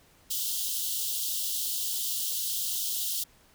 white high-pass noise, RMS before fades -31 dBFS, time 0.3-3.24 s, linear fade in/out 10 ms, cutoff 2900 Hz, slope 96 dB/octave, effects pink hiss -60 dBFS RMS until 3.54 s

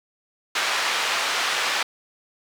pink band-pass noise, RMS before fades -24 dBFS, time 0.55-1.83 s, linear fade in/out 5 ms, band 990 to 4900 Hz, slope 12 dB/octave, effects none

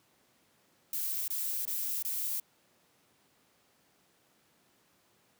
violet noise bursts, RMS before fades -34 dBFS, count 4, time 0.93-2.399 s, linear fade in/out 2 ms, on 350 ms, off 23 ms, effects pink hiss -68 dBFS RMS until 5.39 s + high-pass 150 Hz 12 dB/octave

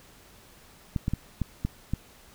clicks, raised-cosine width 5 ms, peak -14 dBFS, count 6, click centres 0.962 / 1.081 / 1.136 / 1.417 / 1.65 / 1.936 s, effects pink hiss -54 dBFS RMS until 2.34 s

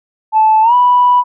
sine tone with pitch glide, 872 to 984.5 Hz, A5 to B5, -16 to -6 cents, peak -5 dBFS, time 0.32-1.24 s, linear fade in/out 50 ms, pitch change +210 cents, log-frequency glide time 0.62-0.74 s, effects tanh soft clip ceiling -1 dBFS

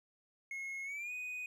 triangle tone with pitch glide, 2168 to 2490 Hz, C#7 to D#7, -39 to +1 cents, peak -38 dBFS, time 0.51-1.46 s, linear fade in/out 2 ms, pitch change +240 cents, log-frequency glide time 0.84-1.12 s, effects none

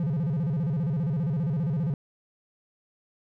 triangle tone with vibrato, 153.6 Hz, D#3, 22 cents flat, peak -22 dBFS, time 0-1.94 s, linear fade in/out 2 ms, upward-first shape square, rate 15 Hz, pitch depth 200 cents each way, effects none

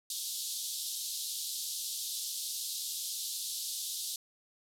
pink band-pass noise, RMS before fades -38 dBFS, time 0.1-4.16 s, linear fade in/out 2 ms, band 3500 to 14000 Hz, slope 48 dB/octave, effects none

